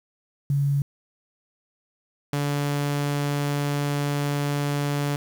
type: tone pair in turn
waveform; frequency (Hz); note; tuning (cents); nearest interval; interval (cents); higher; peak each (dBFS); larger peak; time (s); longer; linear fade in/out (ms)
sine / sawtooth; 141 / 144.05; C#3 / D3; +30 / -33; unison; 37; second; -19; neither; 0.5-0.82 / 2.33-5.16; second; 2
effects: 8-bit